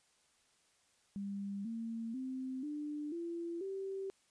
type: tone with pitch steps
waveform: sine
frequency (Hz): 199.4 / 227.7 / 260.1 / 297 / 339.2 / 387.4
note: G3 / A#3 / C4 / D4 / E4 / G4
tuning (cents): +30 / -40 / -10 / +20 / +50 / -20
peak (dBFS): -38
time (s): 1.16-4.1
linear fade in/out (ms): 0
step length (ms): 490
effects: white hiss -72 dBFS RMS until 4.3 s + resampled to 22050 Hz